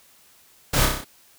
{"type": "noise with echo", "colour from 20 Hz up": "pink", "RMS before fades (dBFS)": -21, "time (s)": [0.73, 0.86], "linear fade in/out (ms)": 10, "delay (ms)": 31, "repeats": 6, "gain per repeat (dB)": -3, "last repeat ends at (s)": 1.046, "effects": ["white hiss -55 dBFS RMS until 1.38 s"]}